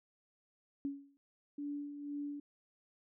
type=tone with exponential decay; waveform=sine; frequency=280 Hz; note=C#4; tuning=18 cents sharp; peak=-32 dBFS; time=0.85-1.17 s; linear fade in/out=0 ms; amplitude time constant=69 ms
type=tone with tremolo; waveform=sine; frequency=288.8 Hz; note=D4; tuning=29 cents flat; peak=-37 dBFS; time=1.58-2.4 s; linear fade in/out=5 ms; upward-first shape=sine; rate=2 Hz; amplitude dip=55%
effects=none